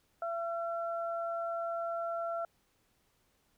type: tone pair together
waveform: sine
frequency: 674.8 / 1355 Hz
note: E5 / E6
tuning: +40 / +47 cents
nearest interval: octave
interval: 1207 cents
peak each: -34 / -39 dBFS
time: 0.22-2.45 s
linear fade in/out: 2 ms
effects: pink hiss -73 dBFS RMS until 3.57 s